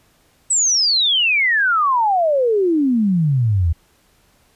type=exponential sweep; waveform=sine; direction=down; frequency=8070 to 77.6 Hz; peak=-13 dBFS; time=0.5-3.73 s; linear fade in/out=10 ms; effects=pink hiss -57 dBFS RMS until 4.55 s + resampled to 32000 Hz